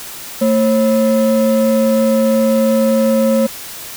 triangle ring-modulated tone, 382.3 Hz, G4, 43 cents flat, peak -5 dBFS, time 0.41-3.47 s, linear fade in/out 10 ms, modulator 158 Hz, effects white hiss -30 dBFS RMS until 3.96 s

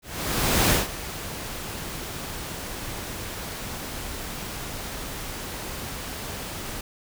pink noise with ADSR envelope, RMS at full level -19 dBFS, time 0.02-6.81 s, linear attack 690 ms, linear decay 160 ms, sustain -15 dB, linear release 4 ms, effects none

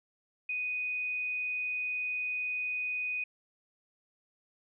sine tone, 2489 Hz, D#7, in tune, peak -31 dBFS, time 0.49-3.24 s, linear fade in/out 5 ms, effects none

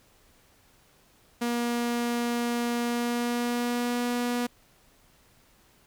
sawtooth tone with pitch glide, 238.2 to 242.5 Hz, A#3 to B3, +38 to -31 cents, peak -22 dBFS, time 1.41-4.47 s, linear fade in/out 10 ms, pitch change +31 cents, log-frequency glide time 2.83-4.04 s, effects pink hiss -61 dBFS RMS until 5.86 s

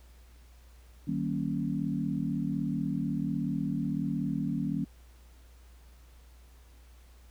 sine chord, Eb dominant seventh, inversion none, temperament equal with one note detuned, 155.56 / 191.74 / 233.1 / 277.2 Hz, Eb3 / G3 / Bb3 / Db4, 0 / -38 / 0 / 0 cents, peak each -34 dBFS, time 1.07-4.85 s, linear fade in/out 10 ms, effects added 60 Hz sine -52 dBFS peak until 7.3 s + pink hiss -63 dBFS RMS until 7.3 s

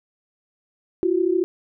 sine tone pair together, 341.2 / 374.5 Hz, F4 / F#4, -40 / +21 cents, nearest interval major second, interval 161 cents, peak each -20 dBFS, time 1.03-1.44 s, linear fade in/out 0 ms, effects none

